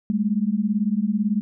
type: beating tone pair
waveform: sine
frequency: 200 / 218 Hz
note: G3 / A3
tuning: +35 / -16 cents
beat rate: 18 Hz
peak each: -22 dBFS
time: 0.1-1.41 s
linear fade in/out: 0 ms
effects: none